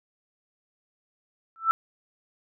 sine tone with exponential growth, 1328 Hz, E6, 12 cents sharp, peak -13 dBFS, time 1.56-1.71 s, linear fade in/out 0 ms, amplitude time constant 31 ms, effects none

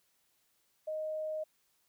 sine tone, 622.3 Hz, D#5, in tune, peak -34 dBFS, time 0.87-1.44 s, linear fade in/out 10 ms, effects white hiss -74 dBFS RMS until 1.88 s

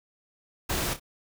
pink noise with echo, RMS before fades -29 dBFS, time 0.69-0.94 s, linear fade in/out 10 ms, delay 29 ms, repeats 2, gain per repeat -10 dB, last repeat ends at 0.998 s, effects none

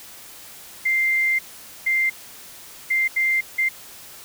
sine tone bursts at uneven times, 2093 Hz, C7, in tune, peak -17 dBFS, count 5, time 0.85-1.39 / 1.86-2.1 / 2.9-3.08 / 3.16-3.41 / 3.58-3.69 s, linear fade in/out 10 ms, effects white hiss -42 dBFS RMS until 4.24 s

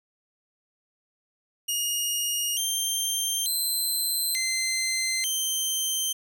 15% pulse tone with pitch steps, 2861 / 3161 / 4091 / 2070 / 3122 Hz, F7 / G7 / C8 / C7 / G7, +41 / +14 / -40 / -19 / -8 cents, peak -18 dBFS, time 1.68-6.13 s, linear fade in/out 10 ms, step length 890 ms, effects none

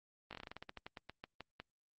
slowing click train, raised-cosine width 0.3 ms, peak -30 dBFS, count 18, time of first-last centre 0.31-1.6 s, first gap 18 ms, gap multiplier 1.16, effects Opus 32 kbps

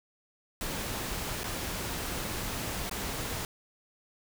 pink noise with dropouts, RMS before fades -35 dBFS, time 0.61-3.45 s, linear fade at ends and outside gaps 1 ms, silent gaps 1.434-1.441 / 2.896-2.912 s, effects none

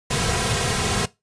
pink noise with comb filter, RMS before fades -22 dBFS, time 0.1-1.06 s, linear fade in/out 10 ms, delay 3.4 ms, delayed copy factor -0.7, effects noise-tail reverb RT60 0.2 s tail -19 dB re dry + resampled to 22050 Hz

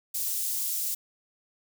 white high-pass noise, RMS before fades -30 dBFS, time 0.14-0.95 s, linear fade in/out 10 ms, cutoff 6600 Hz, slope 12 dB/octave, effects none

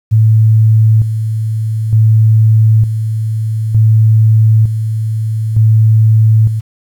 sine tone with tremolo, 110 Hz, A2, in tune, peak -4 dBFS, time 0.11-6.61 s, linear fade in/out 20 ms, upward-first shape square, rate 0.55 Hz, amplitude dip 60%, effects 7-bit

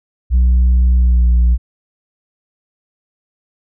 sine tone with pitch glide, 61.74 to 59.88 Hz, B1 to A#1, 0 to +47 cents, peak -5 dBFS, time 0.3-1.58 s, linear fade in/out 50 ms, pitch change -53 cents, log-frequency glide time 0.97-1.27 s, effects tanh soft clip ceiling -7 dBFS

